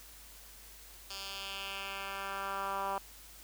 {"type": "tone with band-pass filter sweep", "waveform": "10% pulse", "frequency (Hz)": 196, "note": "G3", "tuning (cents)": 0, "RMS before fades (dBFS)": -39, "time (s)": [1.1, 2.98], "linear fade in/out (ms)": 2, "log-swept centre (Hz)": [4600, 950], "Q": 1.9, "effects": ["added 50 Hz sine -57 dBFS peak until 3.43 s", "white hiss -54 dBFS RMS until 3.43 s"]}